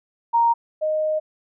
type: tone pair in turn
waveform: sine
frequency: 932.3 / 619.7 Hz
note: A#5 / D#5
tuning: 0 / -7 cents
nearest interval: perfect fifth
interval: 707 cents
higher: first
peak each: -14 / -19 dBFS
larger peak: first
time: 0.33-0.54 / 0.81-1.2 s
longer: second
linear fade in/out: 20 ms
effects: none